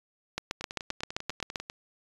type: two click trains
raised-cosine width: 0.2 ms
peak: -20 / -13 dBFS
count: 12 / 10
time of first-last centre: 0.61-1.699 / 0.38-1.558 s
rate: 10.1 / 7.64 Hz
effects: resampled to 24000 Hz